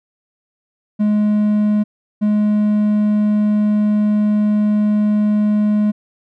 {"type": "tone pair in turn", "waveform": "triangle", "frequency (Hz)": [210, 210], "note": ["G#3", "G#3"], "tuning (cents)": [19, 19], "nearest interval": "unison", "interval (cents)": 0, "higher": "neither", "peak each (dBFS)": -10, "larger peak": "neither", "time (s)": [[0.99, 1.84], [2.21, 5.92]], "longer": "second", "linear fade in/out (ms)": 20, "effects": []}